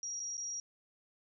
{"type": "tone with dropouts", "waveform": "sine", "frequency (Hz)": 5690, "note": "F8", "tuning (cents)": 31, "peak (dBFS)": -37, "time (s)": [0.03, 0.6], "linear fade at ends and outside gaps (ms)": 1, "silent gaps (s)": [[0.196, 0.2], [0.37, 0.378]], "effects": []}